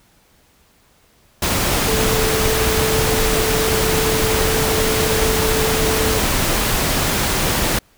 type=tone in noise; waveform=sine; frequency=440 Hz; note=A4; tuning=in tune; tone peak=-20 dBFS; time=1.88-6.19 s; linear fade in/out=5 ms; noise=pink; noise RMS=-18 dBFS; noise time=1.42-7.79 s; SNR=-5 dB; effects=pink hiss -55 dBFS RMS until 7.97 s